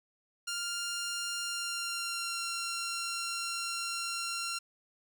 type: tone with pitch glide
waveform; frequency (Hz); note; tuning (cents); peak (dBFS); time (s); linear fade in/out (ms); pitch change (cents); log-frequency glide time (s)
10% pulse; 1398 to 1374; F6 to F6; +1 to -29; -25; 0.47-4.59; 10; -30; 1.41-2.43
effects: none